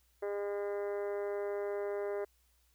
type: harmonic tone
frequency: 202.8 Hz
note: G#3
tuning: 41 cents flat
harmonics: 2 / 3 / 4 / 5 / 6 / 7 / 8 / 9 / 10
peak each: -35 / -40 / -49 / -52 / -54 / -55 / -56 / -58 / -57 dBFS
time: 0.22-2.25 s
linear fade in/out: 10 ms
effects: added 60 Hz sine -70 dBFS peak until 2.74 s + white hiss -73 dBFS RMS until 2.74 s